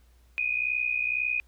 sine tone pair together, 2446 / 2508 Hz, D#7 / D#7, -30 / +13 cents, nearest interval unison, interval 43 cents, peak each -28 dBFS, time 0.38-1.4 s, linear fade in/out 0 ms, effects added 60 Hz sine -56 dBFS peak until 1.47 s + pink hiss -67 dBFS RMS until 1.47 s

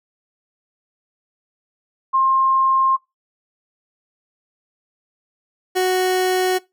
sine / 30% pulse tone pair in turn, 1062 / 369.7 Hz, C6 / F#4, +25 / -1 cents, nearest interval octave + tritone, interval 1826 cents, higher first, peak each -13 dBFS, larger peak neither, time 2.13-2.97 / 5.75-6.59 s, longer neither, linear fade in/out 20 ms, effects noise-tail reverb RT60 0.2 s tail -21 dB re dry

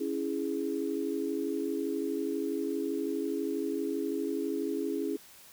sine chord, C# minor, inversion none, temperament equal, 277.2 / 329.6 / 415.3 Hz, C#4 / E4 / G#4, 0 / 0 / 0 cents, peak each -34 dBFS, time 0-5.17 s, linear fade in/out 10 ms, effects white hiss -54 dBFS RMS until 5.52 s

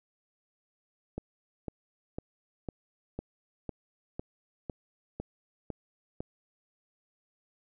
click train, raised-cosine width 2 ms, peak -22 dBFS, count 11, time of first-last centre 1.18-6.205 s, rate 1.99 Hz, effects none

